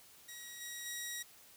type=tone with level steps; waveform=10% pulse; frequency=1907 Hz; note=A#6; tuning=39 cents sharp; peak=-38 / -34 / -31 dBFS; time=0.28-1.23 s; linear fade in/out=10 ms; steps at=0.6 / 0.85 s; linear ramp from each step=20 ms; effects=white hiss -60 dBFS RMS until 1.56 s